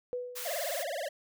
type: tone with exponential decay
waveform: sine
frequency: 493.9 Hz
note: B4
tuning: in tune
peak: -30 dBFS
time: 0.13-0.78 s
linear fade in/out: 0 ms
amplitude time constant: 140 ms
type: high-pass noise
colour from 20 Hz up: white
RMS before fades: -39 dBFS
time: 0.35-0.84 s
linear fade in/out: 20 ms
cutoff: 880 Hz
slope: 96 dB/octave
type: tone with vibrato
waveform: square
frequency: 620 Hz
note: D#5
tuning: 6 cents flat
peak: -34 dBFS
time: 0.45-1.09 s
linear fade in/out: 10 ms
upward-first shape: triangle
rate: 19 Hz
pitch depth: 280 cents each way
effects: none